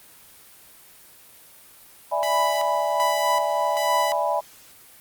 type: chord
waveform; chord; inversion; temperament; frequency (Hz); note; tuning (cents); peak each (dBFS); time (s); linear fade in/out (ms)
sine; E dominant seventh; third; equal; 587.3 / 659.3 / 830.6 / 987.8; D5 / E5 / G#5 / B5; 0 / 0 / 0 / 0; -26; 2.11-4.41; 20
type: tone with tremolo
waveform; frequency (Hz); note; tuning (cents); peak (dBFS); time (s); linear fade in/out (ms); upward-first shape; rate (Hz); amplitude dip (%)
sawtooth; 991; B5; +6; -20; 2.23-4.12; 0; square; 1.3; 70
effects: white hiss -49 dBFS RMS until 5 s + Opus 32 kbps